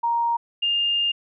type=tone pair in turn; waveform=sine; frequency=936 / 2814 Hz; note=A#5 / F7; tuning=+7 / +12 cents; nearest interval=octave + perfect fifth; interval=1905 cents; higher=second; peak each=-19 dBFS; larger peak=neither; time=0.03-0.37 / 0.62-1.12 s; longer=second; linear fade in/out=10 ms; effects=none